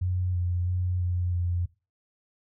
sine tone with pitch steps, 90.9 / 88.6 / 90.4 / 89 / 87.8 Hz, F#2 / F2 / F#2 / F2 / F2, -30 / +25 / -40 / +33 / +10 cents, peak -24 dBFS, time 0.01-1.66 s, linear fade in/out 10 ms, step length 330 ms, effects noise-tail reverb RT60 0.3 s tail -21 dB re dry

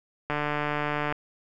click train, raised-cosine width 0.5 ms, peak -13 dBFS, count 123, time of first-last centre 0.3-1.124 s, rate 148 Hz, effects none

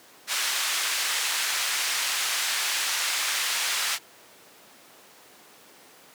pink band-pass noise, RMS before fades -27 dBFS, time 0.27-3.99 s, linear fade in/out 50 ms, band 1600 to 10000 Hz, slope 12 dB/octave, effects pink hiss -51 dBFS RMS until 6.14 s + high-pass 300 Hz 12 dB/octave

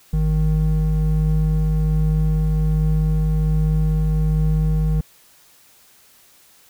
triangle tone pair together, 51.61 / 156.1 Hz, G#1 / D#3, -10 / +6 cents, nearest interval octave + perfect fifth, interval 1916 cents, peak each -16 dBFS, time 0.13-5.01 s, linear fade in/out 5 ms, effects white hiss -52 dBFS RMS until 6.69 s

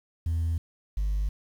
sine tone pair in turn, 82.6 / 50.31 Hz, E2 / G1, +4 / +46 cents, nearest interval major sixth, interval 858 cents, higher first, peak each -22 dBFS, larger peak neither, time 0.26-0.58 / 0.97-1.29 s, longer neither, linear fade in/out 5 ms, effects tanh soft clip ceiling -23 dBFS + 9-bit

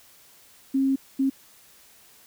sine tone bursts at uneven times, 269.3 Hz, C#4, 50 cents flat, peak -19 dBFS, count 2, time 0.74-0.96 / 1.19-1.3 s, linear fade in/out 10 ms, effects white hiss -54 dBFS RMS until 2.26 s

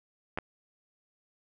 clicks, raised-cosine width 0.5 ms, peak -18 dBFS, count 2, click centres 0.375 / 0.386 s, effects none

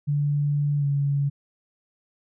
sine tone with pitch glide, 145.2 to 141.39 Hz, D3 to C#3, -19 to +35 cents, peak -20 dBFS, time 0.07-1.3 s, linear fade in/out 20 ms, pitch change -46 cents, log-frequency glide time 0.78-0.85 s, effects none

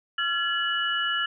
sine tone cluster, 1373 / 1701 / 2940 Hz, F6 / G#6 / F#7, -30 / +41 / -12 cents, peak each -28 dBFS, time 0.18-1.26 s, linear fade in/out 5 ms, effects none

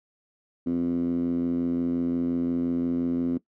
10% pulse tone with band-pass filter, 85.7 Hz, F2, 32 cents flat, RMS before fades -26 dBFS, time 0.66-3.38 s, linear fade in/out 10 ms, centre 260 Hz, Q 4.8, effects noise-tail reverb RT60 0.1 s tail -19 dB re dry

